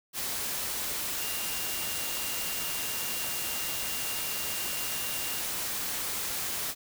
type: tone in noise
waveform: sine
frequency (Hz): 2794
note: F7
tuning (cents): 0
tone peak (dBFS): -41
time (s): 1.16-5.42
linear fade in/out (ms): 50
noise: white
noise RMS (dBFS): -33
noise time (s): 0.13-6.75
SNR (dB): -11
effects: none